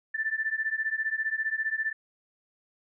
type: beating tone pair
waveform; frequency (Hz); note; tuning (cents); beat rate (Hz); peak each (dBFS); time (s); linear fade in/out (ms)
sine; 1760 / 1775; A6 / A6; 0 / +15; 15; -30; 0.14-1.93; 10
effects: none